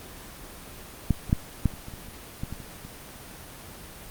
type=clicks; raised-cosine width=5 ms; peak=-8 / -23 / -7 / -8 / -25 / -26 / -26 / -26 / -18 / -22 / -28 / -28 dBFS; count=12; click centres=1.107 / 1.296 / 1.329 / 1.657 / 1.738 / 1.884 / 1.938 / 2.085 / 2.435 / 2.526 / 2.602 / 2.85 s; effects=pink hiss -43 dBFS RMS until 4.1 s + Opus 24 kbps